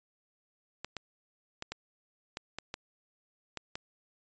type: clicks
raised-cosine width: 0.2 ms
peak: -20 dBFS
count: 9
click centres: 0.846 / 0.967 / 1.624 / 1.72 / 2.371 / 2.586 / 2.741 / 3.573 / 3.755 s
effects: resampled to 16000 Hz